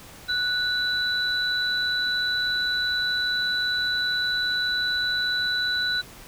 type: tone pair together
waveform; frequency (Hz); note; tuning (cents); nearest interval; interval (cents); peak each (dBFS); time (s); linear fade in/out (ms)
sine; 1480 / 3965; F#6 / B7; 0 / +6; octave + perfect fourth; 1706; -25; 0.28-6.02; 20
effects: pink hiss -45 dBFS RMS until 6.27 s